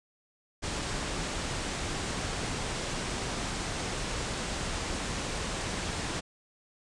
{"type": "low-pass noise", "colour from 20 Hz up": "pink", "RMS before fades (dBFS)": -34, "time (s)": [0.62, 6.21], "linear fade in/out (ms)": 20, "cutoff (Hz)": 9100, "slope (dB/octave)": 48, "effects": ["resampled to 24000 Hz"]}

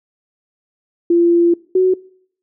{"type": "tone pair in turn", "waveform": "sine", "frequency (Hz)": [342.7, 371.4], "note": ["F4", "F#4"], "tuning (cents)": [-33, 7], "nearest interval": "minor second", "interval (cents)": 140, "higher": "second", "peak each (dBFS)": -9, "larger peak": "neither", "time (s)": [[1.1, 1.54], [1.75, 1.94]], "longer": "first", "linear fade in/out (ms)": 5, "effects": ["noise-tail reverb RT60 0.6 s tail -23 dB re dry"]}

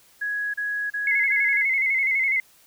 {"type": "tone bursts", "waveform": "sine", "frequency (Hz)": 1668, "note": "G#6", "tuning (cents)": 7, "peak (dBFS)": -24, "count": 4, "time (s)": [0.21, 1.629], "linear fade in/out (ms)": 10, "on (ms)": 330, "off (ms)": 33}
{"type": "tone with vibrato", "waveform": "sine", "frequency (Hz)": 2126, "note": "C7", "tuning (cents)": 27, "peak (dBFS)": -19, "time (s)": [1.07, 2.4], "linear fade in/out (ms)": 2, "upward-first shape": "square", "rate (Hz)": 12, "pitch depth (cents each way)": 51}
{"effects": ["white hiss -56 dBFS RMS until 2.66 s"]}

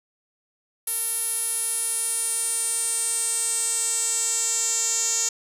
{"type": "tone with band-pass filter sweep", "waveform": "sawtooth", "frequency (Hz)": 457.3, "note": "A#4", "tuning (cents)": -33, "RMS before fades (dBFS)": -25, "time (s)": [0.87, 5.29], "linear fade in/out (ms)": 5, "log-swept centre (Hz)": [11000, 6900], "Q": 7.8, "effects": []}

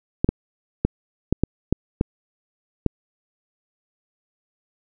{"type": "clicks", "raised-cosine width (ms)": 3, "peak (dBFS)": -4, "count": 8, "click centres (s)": [0.245, 0.29, 0.85, 1.326, 1.436, 1.726, 2.011, 2.863], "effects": []}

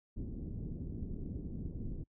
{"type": "low-pass noise", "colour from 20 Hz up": "pink", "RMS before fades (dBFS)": -41, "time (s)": [0.16, 2.04], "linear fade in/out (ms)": 10, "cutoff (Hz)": 320, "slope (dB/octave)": 24, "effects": ["noise-tail reverb RT60 0.1 s tail -26 dB re dry"]}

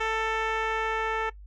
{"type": "tone with low-pass filter sweep", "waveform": "10% pulse", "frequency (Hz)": 443.1, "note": "A4", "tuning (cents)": 12, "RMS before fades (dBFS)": -28, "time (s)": [0, 1.3], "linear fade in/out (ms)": 10, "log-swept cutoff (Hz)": [3300, 2000], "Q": 0.74, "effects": ["noise-tail reverb RT60 0.1 s tail -19 dB re dry", "added 50 Hz sine -43 dBFS peak until 1.46 s"]}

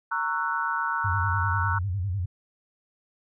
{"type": "chord", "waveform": "sine", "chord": "F# dominant seventh", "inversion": "first", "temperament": "just", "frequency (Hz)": [925, 1110, 1332, 1480], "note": ["A#5", "C#6", "E6", "F#6"], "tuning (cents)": [-14, 2, 18, 0], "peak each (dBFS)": [-30, -32, -30, -29], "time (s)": [0.11, 1.79], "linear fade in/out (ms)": 10}
{"type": "tone with vibrato", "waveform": "sine", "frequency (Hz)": 94.4, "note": "F#2", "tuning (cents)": 35, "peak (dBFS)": -25, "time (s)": [1.04, 2.26], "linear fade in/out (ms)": 10, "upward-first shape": "square", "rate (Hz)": 10, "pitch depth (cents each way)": 130}
{"effects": []}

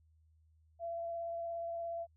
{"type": "tone with vibrato", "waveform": "sine", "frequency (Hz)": 676, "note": "E5", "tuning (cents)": 43, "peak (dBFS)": -37, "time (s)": [0.79, 2.07], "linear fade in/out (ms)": 50, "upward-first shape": "sine", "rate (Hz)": 17, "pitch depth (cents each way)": 11, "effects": ["added 79 Hz sine -65 dBFS peak until 2.16 s"]}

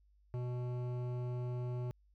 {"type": "tone with hard clipping", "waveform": "triangle", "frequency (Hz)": 123.47, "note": "B2", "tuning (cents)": 0, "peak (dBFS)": -38, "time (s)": [0.34, 1.91], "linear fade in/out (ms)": 0, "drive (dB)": 17, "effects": ["added 50 Hz sine -65 dBFS peak until 2.14 s"]}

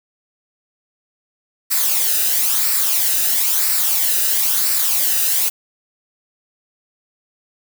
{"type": "noise with flanger", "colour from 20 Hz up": "blue", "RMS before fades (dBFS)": -17, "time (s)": [1.7, 5.5], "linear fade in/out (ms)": 20, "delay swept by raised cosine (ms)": [0.3, 0.92], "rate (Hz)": 1, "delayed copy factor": -0.55, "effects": []}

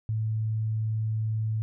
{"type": "tone", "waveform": "sine", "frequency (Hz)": 109.7, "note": "A2", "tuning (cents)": -5, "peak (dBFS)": -25, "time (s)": [0.09, 1.62], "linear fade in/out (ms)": 0, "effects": []}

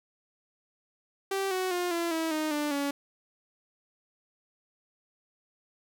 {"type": "tone with pitch steps", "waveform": "sawtooth", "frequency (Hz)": [389.2, 371.8, 355.3, 339.4, 324.3, 309.8, 296, 282.8], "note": ["G4", "F#4", "F4", "F4", "E4", "D#4", "D4", "C#4"], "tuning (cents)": [-12, 8, 30, -49, -28, -7, 14, 35], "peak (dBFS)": -24, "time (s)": [1.31, 2.91], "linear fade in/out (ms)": 5, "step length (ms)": 200, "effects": []}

